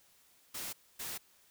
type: noise bursts at uneven times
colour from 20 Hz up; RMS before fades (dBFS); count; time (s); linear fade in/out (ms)
white; -41; 2; 0.54-0.73 / 0.99-1.18; 10
effects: white hiss -66 dBFS RMS until 1.5 s